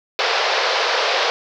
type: band-pass noise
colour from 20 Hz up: pink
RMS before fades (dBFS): -19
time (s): 0.19-1.3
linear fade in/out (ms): 0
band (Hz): 440 to 5300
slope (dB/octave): 48
effects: none